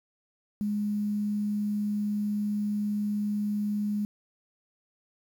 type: tone with quantisation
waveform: sine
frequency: 207.7 Hz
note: G#3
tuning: in tune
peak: -26 dBFS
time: 0.61-4.05 s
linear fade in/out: 0 ms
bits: 9
effects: none

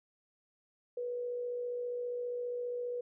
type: tone with amplitude modulation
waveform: sine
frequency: 487.4 Hz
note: B4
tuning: 23 cents flat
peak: -33 dBFS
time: 0.97-3.01 s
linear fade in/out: 5 ms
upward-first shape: sine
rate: 54.9 Hz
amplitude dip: 30%
effects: none

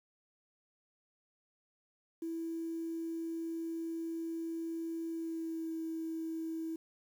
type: tone with pitch glide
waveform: triangle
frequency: 329.6 to 323.9 Hz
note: E4 to E4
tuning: 0 to -30 cents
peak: -32 dBFS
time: 2.22-6.76 s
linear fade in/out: 5 ms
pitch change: -30 cents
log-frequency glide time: 5.09-5.73 s
effects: tanh soft clip ceiling -34 dBFS + 10-bit

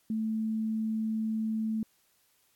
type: tone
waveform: sine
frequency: 220 Hz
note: A3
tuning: in tune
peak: -28 dBFS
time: 0.1-1.83 s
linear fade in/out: 2 ms
effects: white hiss -69 dBFS RMS until 2.55 s + AAC 64 kbps

